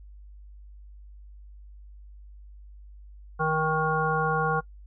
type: harmonic tone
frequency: 157.5 Hz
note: D#3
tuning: 21 cents sharp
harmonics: 1 / 3 / 5 / 7 / 9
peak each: -29 / -29 / -29 / -29 / -29 dBFS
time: 3.39-4.61 s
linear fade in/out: 20 ms
effects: noise-tail reverb RT60 0.1 s tail -23 dB re dry + added 50 Hz sine -44 dBFS peak until 4.86 s